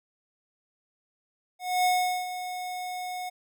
square tone with ADSR envelope, 729 Hz, F#5, 26 cents flat, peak -21 dBFS, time 1.59-3.3 s, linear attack 260 ms, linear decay 410 ms, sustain -12 dB, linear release 16 ms, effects none

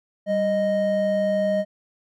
triangle tone pair together, 196 / 621 Hz, G3 / D#5, 0 / -3 cents, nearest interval octave + minor sixth, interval 1997 cents, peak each -24 / -18 dBFS, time 0.26-1.65 s, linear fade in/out 50 ms, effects none

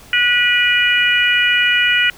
harmonic tone, 486.8 Hz, B4, 25 cents flat, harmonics 3 / 4 / 5 / 6, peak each -17 / -17 / -17 / -17 dBFS, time 0.13-2.1 s, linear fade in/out 2 ms, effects pink hiss -42 dBFS RMS until 2.17 s

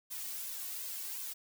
blue noise with flanger, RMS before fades -41 dBFS, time 0.1-1.34 s, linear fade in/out 20 ms, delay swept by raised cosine 1.9 to 2.72 ms, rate 2.7 Hz, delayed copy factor +0.8, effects none

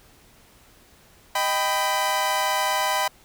sawtooth chord, Eb augmented, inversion none, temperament equal with one note detuned, 622.3 / 784 / 997.5 Hz, Eb5 / G5 / B5, 0 / 0 / +17 cents, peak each -25 / -22 / -20 dBFS, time 1.35-3.08 s, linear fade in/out 5 ms, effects pink hiss -54 dBFS RMS until 3.24 s

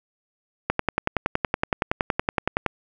click train, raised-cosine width 0.5 ms, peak -5 dBFS, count 22, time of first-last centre 0.7-2.663 s, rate 10.7 Hz, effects none

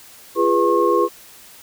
sine tone cluster, 342.8 / 411.3 / 491.3 / 1081 Hz, F4 / G#4 / B4 / C#6, -32 / -17 / -9 / -44 cents, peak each -19 dBFS, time 0.35-1.09 s, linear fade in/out 50 ms, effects white hiss -44 dBFS RMS until 1.62 s

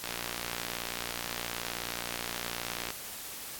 click train, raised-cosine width 0.2 ms, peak -16 dBFS, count 170, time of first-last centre 0.04-2.904 s, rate 59 Hz, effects white hiss -42 dBFS RMS until 3.59 s + AAC 64 kbps

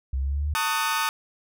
sine linear sweep, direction up, 65 to 75.9 Hz, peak -23 dBFS, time 0.13-0.54 s, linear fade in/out 5 ms
sawtooth chord, D# half-diminished seventh, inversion second, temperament just, 896 / 1120.1 / 1244.5 / 1493.4 Hz, A5 / C#6 / D#6 / F#6, +31 / +18 / 0 / +16 cents, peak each -24 / -28 / -23 / -27 dBFS, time 0.55-1.09 s, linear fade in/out 0 ms
effects none

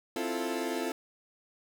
30% pulse chord, F major seventh, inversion second, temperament equal, 261.6 / 329.6 / 349.2 / 440 Hz, C4 / E4 / F4 / A4, 0 / 0 / 0 / 0 cents, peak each -34 dBFS, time 0.16-0.92 s, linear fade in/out 2 ms, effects none

